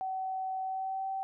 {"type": "tone with pitch glide", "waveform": "sine", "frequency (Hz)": [758, 771.2], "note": ["F#5", "G5"], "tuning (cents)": [42, -28], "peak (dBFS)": -32, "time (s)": [0.01, 1.23], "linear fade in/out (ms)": 0, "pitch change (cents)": 30, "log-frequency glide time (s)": [0.62, 1.09], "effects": []}